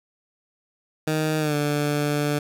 15% pulse tone with pitch glide, 155.56 to 146.91 Hz, D#3 to D3, 0 to +1 cents, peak -15 dBFS, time 1.07-2.39 s, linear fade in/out 5 ms, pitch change -99 cents, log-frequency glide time 1.39-1.55 s, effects none

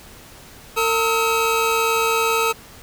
25% pulse tone pair together, 454.2 / 1284.7 Hz, A#4 / E6, -45 / -45 cents, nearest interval octave + tritone, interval 1800 cents, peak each -16 dBFS, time 0.76-2.53 s, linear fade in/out 20 ms, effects pink hiss -43 dBFS RMS until 2.82 s

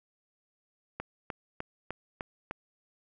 click train, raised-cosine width 0.5 ms, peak -20 dBFS, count 6, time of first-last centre 1-2.511 s, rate 3.31 Hz, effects none

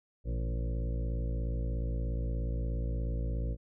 harmonic tone with a mistuned harmonic, 56.9 Hz, A#1, 41 cents flat, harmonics 1 / 2 / 3 / 4 / 5 / 6 / 8 / 9 / 10, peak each -31 / -38 / -44 / -48 / -48 / -50 / -49 / -49 / -52 dBFS, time 0.24-3.57 s, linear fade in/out 50 ms, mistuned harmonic 2, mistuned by +85 cents, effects none

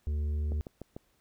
harmonic tone, 74.9 Hz, D2, 35 cents sharp, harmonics 1 / 3 / 5 / 6, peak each -28 / -47 / -51 / -56 dBFS, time 0.07-0.61 s, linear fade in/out 0 ms
click train, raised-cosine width 2 ms, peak -27 dBFS, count 4, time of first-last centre 0.52-0.965 s, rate 6.74 Hz
effects pink hiss -71 dBFS RMS until 1.2 s

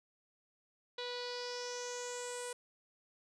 sawtooth tone with low-pass filter sweep, 490 Hz, B4, 14 cents flat, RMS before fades -42 dBFS, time 0.98-2.53 s, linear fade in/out 5 ms, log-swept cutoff 3900 to 9000 Hz, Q 5.3, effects none

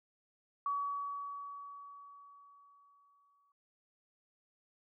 sine tone with exponential decay, 1134 Hz, C#6, 39 cents sharp, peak -31 dBFS, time 0.66-3.52 s, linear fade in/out 2 ms, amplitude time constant 620 ms, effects noise-tail reverb RT60 0.4 s tail -26 dB re dry

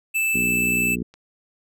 square tone, 2637 Hz, E7, in tune, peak -20 dBFS, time 0.14-0.96 s, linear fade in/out 20 ms
harmonic tone, 60.3 Hz, B1, 41 cents flat, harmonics 1 / 2 / 3 / 4 / 5 / 6 / 7, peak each -37 / -38 / -29 / -28 / -34 / -36 / -37 dBFS, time 0.34-1.03 s, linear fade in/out 10 ms
clicks, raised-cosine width 0.2 ms, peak -35 / -37 / -37 / -30 dBFS, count 4, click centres 0.658 / 0.781 / 0.836 / 1.14 s
effects none

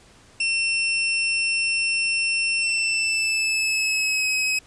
sawtooth tone with pitch glide, 2700 to 2548 Hz, E7 to D#7, +41 to +41 cents, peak -17 dBFS, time 0.4-4.59 s, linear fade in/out 5 ms, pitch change -100 cents, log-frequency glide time 2.6-4.28 s, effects pink hiss -52 dBFS RMS until 4.66 s + resampled to 22050 Hz

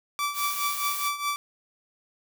sawtooth tone with tremolo, 1160 Hz, D6, 22 cents flat, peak -20 dBFS, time 0.19-1.36 s, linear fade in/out 0 ms, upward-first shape triangle, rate 4.8 Hz, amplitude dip 80%
blue noise, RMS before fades -33 dBFS, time 0.33-1.11 s, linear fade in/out 50 ms
effects none

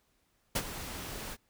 pink noise with ADSR envelope, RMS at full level -28 dBFS, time 0.55-1.37 s, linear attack 10 ms, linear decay 54 ms, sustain -13 dB, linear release 46 ms, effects pink hiss -73 dBFS RMS until 1.49 s

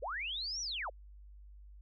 sine linear two-way sweep, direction up then down, 420 to 5920 to 420 Hz, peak -36 dBFS, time 0.02-0.9 s, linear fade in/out 10 ms, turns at 0.61 s, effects added 50 Hz sine -51 dBFS peak until 1.81 s

